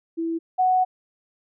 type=tone pair in turn; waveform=sine; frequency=330 / 740.8 Hz; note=E4 / F#5; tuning=+2 / +2 cents; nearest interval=octave + major second; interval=1400 cents; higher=second; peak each=-23 / -16 dBFS; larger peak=second; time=0.17-0.39 / 0.58-0.85 s; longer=second; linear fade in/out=20 ms; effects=none